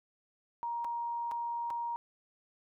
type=tone with dropouts; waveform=sine; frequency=941 Hz; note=A#5; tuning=16 cents sharp; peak=-33 dBFS; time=0.63-1.96 s; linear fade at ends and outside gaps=0 ms; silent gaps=0.845-0.849 / 1.313-1.318 / 1.703-1.707 s; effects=none